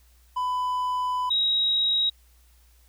triangle / sine tone pair in turn, 1000 / 3814 Hz, B5 / A#7, +21 / +39 cents, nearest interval octave + major seventh, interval 2318 cents, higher second, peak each -22 / -20 dBFS, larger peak second, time 0.36-1.3 / 1.3-2.1 s, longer first, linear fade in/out 10 ms, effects added 60 Hz sine -55 dBFS peak until 2.88 s + white hiss -63 dBFS RMS until 2.88 s

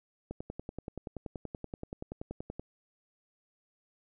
click train, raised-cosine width 2 ms, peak -25 dBFS, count 25, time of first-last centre 0.31-2.596 s, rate 10.5 Hz, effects none

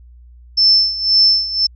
sine tone with tremolo, 5300 Hz, E8, 9 cents sharp, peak -7 dBFS, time 0.57-1.67 s, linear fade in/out 10 ms, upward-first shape sine, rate 1.9 Hz, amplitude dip 80%, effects added 60 Hz sine -39 dBFS peak until 1.75 s

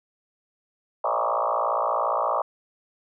sine tone with frequency modulation, 880 Hz, A5, in tune, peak -21 dBFS, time 1.04-2.42 s, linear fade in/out 5 ms, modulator 57.3 Hz, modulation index 5.9, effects none

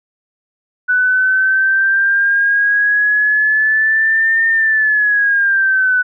sine exponential two-way sweep, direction up then down, 1488 to 1818 to 1488 Hz, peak -10 dBFS, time 0.88-6.03 s, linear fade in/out 20 ms, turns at 4.48 s, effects none

